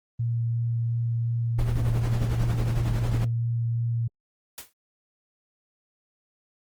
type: tone with vibrato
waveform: sine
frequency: 116.7 Hz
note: A#2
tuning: 2 cents sharp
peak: -23 dBFS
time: 0.19-4.08 s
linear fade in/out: 10 ms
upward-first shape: sine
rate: 2.8 Hz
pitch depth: 8 cents each way
type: noise with tremolo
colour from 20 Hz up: brown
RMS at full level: -26 dBFS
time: 1.58-3.25 s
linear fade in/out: 10 ms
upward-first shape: sine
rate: 11 Hz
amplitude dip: 55%
type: noise with exponential decay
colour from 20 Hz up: white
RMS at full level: -34 dBFS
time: 4.58-4.73 s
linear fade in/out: 2 ms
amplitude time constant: 31 ms
effects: Opus 24 kbps